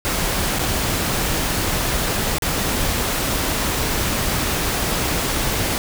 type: noise with dropouts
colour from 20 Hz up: pink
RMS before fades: -21 dBFS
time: 0.05-5.78 s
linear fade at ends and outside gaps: 0 ms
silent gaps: 0.587-0.593 / 2.384-2.422 s
effects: none